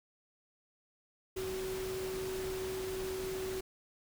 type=tone in noise; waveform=sine; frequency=376.9 Hz; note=F#4; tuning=32 cents sharp; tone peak=-36 dBFS; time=1.36-3.61 s; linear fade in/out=10 ms; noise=pink; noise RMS=-44 dBFS; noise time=1.36-3.61 s; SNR=+5 dB; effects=none